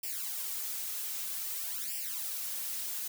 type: noise with flanger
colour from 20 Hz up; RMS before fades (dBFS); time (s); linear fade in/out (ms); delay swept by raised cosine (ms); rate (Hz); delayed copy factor
blue; -37; 0.03-3.08; 5; 0.38 to 4.88; 0.52; +0.95
effects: none